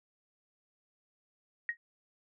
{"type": "tone with exponential decay", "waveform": "sine", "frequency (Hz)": 1880, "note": "A#6", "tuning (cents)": 14, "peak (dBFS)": -26, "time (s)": [1.69, 1.77], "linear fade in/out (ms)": 1, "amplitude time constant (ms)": 16, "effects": []}